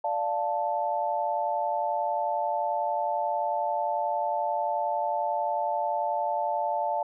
sine chord, D minor, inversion none, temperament equal, 587.3 / 698.5 / 880 Hz, D5 / F5 / A5, 0 / 0 / 0 cents, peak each -31 / -30 / -28 dBFS, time 0.04-7.03 s, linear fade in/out 5 ms, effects none

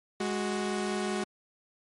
sawtooth tone pair together, 207.7 / 370.1 Hz, G#3 / F#4, 0 / 0 cents, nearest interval minor seventh, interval 1000 cents, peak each -28 dBFS, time 0.2-1.24 s, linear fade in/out 5 ms, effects MP3 48 kbps

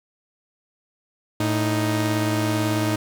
sawtooth tone pair together, 110 / 311.8 Hz, A2 / D#4, 0 / +4 cents, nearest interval octave + tritone, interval 1804 cents, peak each -19 dBFS, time 1.4-2.96 s, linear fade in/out 5 ms, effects none

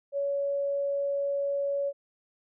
sine tone, 562 Hz, C#5, 24 cents sharp, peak -26 dBFS, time 0.12-1.93 s, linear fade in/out 50 ms, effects none

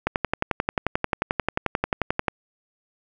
click train, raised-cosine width 0.5 ms, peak -6 dBFS, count 26, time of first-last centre 0.07-2.282 s, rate 11.3 Hz, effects none

